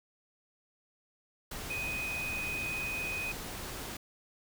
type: tone in noise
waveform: sine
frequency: 2500 Hz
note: D#7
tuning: 8 cents sharp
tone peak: -34 dBFS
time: 1.7-3.32 s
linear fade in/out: 5 ms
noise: pink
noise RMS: -41 dBFS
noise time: 1.51-3.97 s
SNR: +4 dB
effects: none